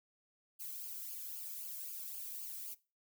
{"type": "noise with flanger", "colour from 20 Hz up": "violet", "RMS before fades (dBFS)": -45, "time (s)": [0.59, 2.75], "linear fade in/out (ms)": 20, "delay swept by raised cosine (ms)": [0.52, 1.1], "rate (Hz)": 3.8, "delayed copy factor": -0.7, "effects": ["noise-tail reverb RT60 0.3 s tail -19 dB re dry"]}